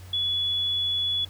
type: tone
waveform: sine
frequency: 3405 Hz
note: G#7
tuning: 42 cents sharp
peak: -23 dBFS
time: 0.13-1.25 s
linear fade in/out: 5 ms
effects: added 91 Hz sine -41 dBFS peak until 1.29 s + pink hiss -51 dBFS RMS until 1.29 s